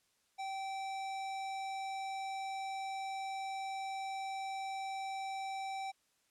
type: tone with hard clipping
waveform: sine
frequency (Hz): 775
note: G5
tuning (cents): -20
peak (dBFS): -40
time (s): 0.38-5.92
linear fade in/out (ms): 20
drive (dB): 16
effects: white hiss -75 dBFS RMS until 6.3 s + low-pass 10000 Hz 12 dB/octave